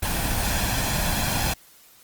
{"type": "noise with comb filter", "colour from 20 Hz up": "pink", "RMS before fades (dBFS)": -24, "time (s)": [0.02, 1.54], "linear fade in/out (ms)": 10, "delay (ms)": 1.2, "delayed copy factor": 0.55, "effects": ["white hiss -53 dBFS RMS until 2.03 s", "Opus 24 kbps"]}